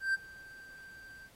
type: tone with ADSR envelope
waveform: triangle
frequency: 1568 Hz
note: G6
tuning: in tune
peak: -24 dBFS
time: 0-1.3 s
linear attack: 140 ms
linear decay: 25 ms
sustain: -23 dB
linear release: 50 ms
effects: pink hiss -62 dBFS RMS until 1.35 s + AAC 48 kbps

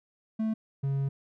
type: tone pair in turn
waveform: triangle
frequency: 220 / 137.63 Hz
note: A3 / C#3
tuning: 0 / -12 cents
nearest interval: minor sixth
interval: 812 cents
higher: first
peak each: -24 dBFS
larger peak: neither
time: 0.39-0.54 / 0.83-1.09 s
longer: second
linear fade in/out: 10 ms
effects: none

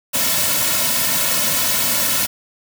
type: noise with comb filter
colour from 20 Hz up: white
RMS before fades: -18 dBFS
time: 0.13-2.27 s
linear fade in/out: 20 ms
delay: 2.5 ms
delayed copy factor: -0.8
effects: none

